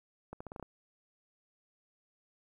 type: accelerating click train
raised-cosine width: 1 ms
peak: -29 dBFS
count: 7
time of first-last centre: 0.33-0.627 s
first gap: 75 ms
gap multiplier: 0.83
effects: 11-bit